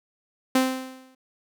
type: tone with exponential decay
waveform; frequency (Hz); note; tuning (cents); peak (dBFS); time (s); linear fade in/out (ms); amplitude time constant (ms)
sawtooth; 260; C4; -11; -12; 0.55-1.15; 5; 130
effects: none